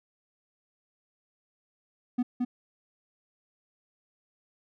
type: tone with echo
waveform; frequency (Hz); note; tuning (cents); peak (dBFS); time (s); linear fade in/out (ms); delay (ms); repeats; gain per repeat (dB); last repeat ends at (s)
triangle; 246.9; B3; 0; -21; 2.18-2.23; 10; 220; 1; -2; 2.45
effects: none